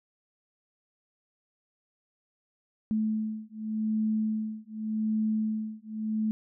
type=beating tone pair; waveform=sine; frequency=216.8 / 217.66 Hz; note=A3 / A3; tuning=-25 / -19 cents; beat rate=0.86 Hz; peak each=-30 dBFS; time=2.91-6.31 s; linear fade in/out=0 ms; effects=none